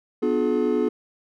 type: chord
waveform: triangle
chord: B diminished seventh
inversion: none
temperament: just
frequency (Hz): 246.9 / 296.3 / 355.6 / 426.7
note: B3 / D4 / F4 / Ab4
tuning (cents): 0 / +15 / +31 / +47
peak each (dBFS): -23 / -25 / -24 / -21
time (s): 0.22-0.89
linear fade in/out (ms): 10
effects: none